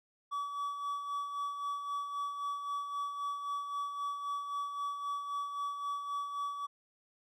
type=tone with tremolo; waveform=triangle; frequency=1143 Hz; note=D6; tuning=47 cents flat; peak=-31 dBFS; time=0.31-6.67 s; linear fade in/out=20 ms; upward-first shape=sine; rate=3.8 Hz; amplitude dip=50%; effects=none